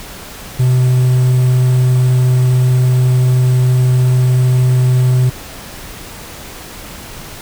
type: tone with quantisation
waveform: triangle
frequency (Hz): 126.8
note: B2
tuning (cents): +46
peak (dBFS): -6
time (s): 0.59-5.3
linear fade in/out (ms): 10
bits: 6
effects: pink hiss -31 dBFS RMS until 7.41 s